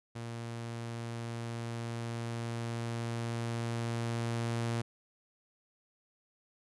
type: tone with level ramp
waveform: sawtooth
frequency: 116.54 Hz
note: A#2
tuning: in tune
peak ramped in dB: -35 to -27 dBFS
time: 0.15-4.82 s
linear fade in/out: 10 ms
effects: resampled to 24000 Hz